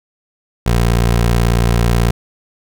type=tone; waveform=20% pulse; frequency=58.27 Hz; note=A#1; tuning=in tune; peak=-6 dBFS; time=0.66-2.11 s; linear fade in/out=5 ms; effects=none